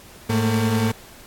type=tone pair together; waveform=35% pulse; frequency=107.92 / 226.3 Hz; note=A2 / A3; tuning=-33 / +49 cents; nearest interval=octave + minor second; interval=1282 cents; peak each=-19 dBFS; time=0.29-0.92 s; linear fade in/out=10 ms; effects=pink hiss -45 dBFS RMS until 1.26 s + AAC 64 kbps